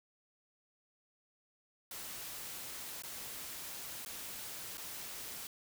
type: noise with dropouts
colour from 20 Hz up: white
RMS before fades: -45 dBFS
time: 1.91-5.47 s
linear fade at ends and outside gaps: 2 ms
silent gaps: 3.022-3.035 / 4.05-4.06 / 4.773-4.779 s
effects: none